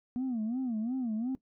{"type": "tone with vibrato", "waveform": "sine", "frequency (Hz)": 237.9, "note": "A#3", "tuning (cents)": 35, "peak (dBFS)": -28, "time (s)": [0.16, 1.35], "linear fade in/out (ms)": 0, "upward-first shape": "sine", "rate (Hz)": 2.8, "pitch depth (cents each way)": 180, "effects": ["noise-tail reverb RT60 0.1 s tail -18 dB re dry", "tanh soft clip ceiling -28 dBFS"]}